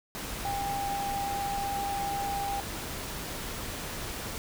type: tone in noise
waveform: sine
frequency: 799 Hz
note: G5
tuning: 33 cents sharp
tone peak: -30 dBFS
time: 0.45-2.6 s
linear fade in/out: 0 ms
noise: pink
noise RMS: -37 dBFS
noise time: 0.15-4.38 s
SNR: +4 dB
effects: none